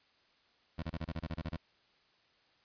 20% pulse tone bursts, 82.41 Hz, E2, in tune, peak -31 dBFS, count 11, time 0.78-1.569 s, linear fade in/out 10 ms, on 49 ms, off 25 ms, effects white hiss -69 dBFS RMS until 2.64 s + resampled to 11025 Hz

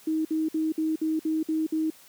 sine tone bursts, 315.7 Hz, D#4, 25 cents sharp, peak -23 dBFS, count 8, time 0.07-1.902 s, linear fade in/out 5 ms, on 180 ms, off 56 ms, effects white hiss -53 dBFS RMS until 2.08 s + high-pass 100 Hz 12 dB/octave

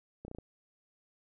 slowing click train, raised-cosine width 2 ms, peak -30 dBFS, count 5, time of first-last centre 0.25-0.386 s, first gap 31 ms, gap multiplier 1.06, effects none

